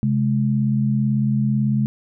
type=tone pair together; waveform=sine; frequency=132.9 / 211 Hz; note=C3 / G#3; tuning=+27 / +28 cents; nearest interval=minor sixth; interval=801 cents; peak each=-19 dBFS; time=0.03-1.86 s; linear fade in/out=0 ms; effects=none